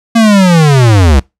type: linear sweep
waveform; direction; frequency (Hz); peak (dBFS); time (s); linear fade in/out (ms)
square; down; 233.1 to 62.9; -4; 0.15-1.2; 10
effects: noise-tail reverb RT60 0.2 s tail -24 dB re dry + low-pass 9000 Hz 12 dB/octave